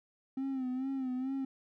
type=tone with vibrato; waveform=triangle; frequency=261.6 Hz; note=C4; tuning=in tune; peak=-30 dBFS; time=0.37-1.45 s; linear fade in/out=5 ms; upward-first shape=sine; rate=2.3 Hz; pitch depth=65 cents each way; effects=tanh soft clip ceiling -26 dBFS